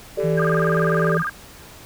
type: chord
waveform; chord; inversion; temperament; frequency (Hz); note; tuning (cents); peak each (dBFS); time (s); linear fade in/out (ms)
sine; G suspended second; none; equal; 392 / 440 / 587.3; G4 / A4 / D5; 0 / 0 / 0; -24; 0.17-1.18; 10
type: click train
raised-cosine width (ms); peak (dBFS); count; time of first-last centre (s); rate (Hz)
0.5; -24; 155; 0.2-1.117; 168
type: tone with pitch glide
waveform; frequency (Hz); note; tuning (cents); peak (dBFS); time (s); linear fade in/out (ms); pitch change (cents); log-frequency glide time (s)
sine; 162.5 to 164.29; E3 to E3; -24 to -6; -20; 0.23-1.23; 20; +18; 0.48-0.65
type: tone with vibrato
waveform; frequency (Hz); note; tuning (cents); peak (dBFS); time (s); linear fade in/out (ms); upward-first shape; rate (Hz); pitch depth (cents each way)
sine; 1396.9; F6; 0; -22; 0.37-1.3; 10; square; 20; 240
effects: pink hiss -43 dBFS RMS until 1.85 s

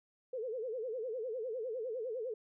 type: tone with vibrato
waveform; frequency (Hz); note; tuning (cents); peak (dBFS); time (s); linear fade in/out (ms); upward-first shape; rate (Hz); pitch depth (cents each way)
sine; 474; A#4; +29; -36; 0.33-2.34; 5; sine; 9.9; 180
effects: none

